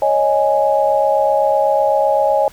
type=chord; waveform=sine; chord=C# suspended second; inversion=none; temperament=equal; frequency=554.4 / 622.3 / 830.6 Hz; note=C#5 / D#5 / G#5; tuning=0 / 0 / 0 cents; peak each=-16 dBFS; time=0.02-2.48 s; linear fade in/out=2 ms; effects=pink hiss -44 dBFS RMS until 2.52 s